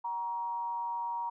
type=tone with frequency modulation; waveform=sine; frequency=944 Hz; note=A#5; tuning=22 cents sharp; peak=-32 dBFS; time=0.04-1.3 s; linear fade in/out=10 ms; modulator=184 Hz; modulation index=0.33; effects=none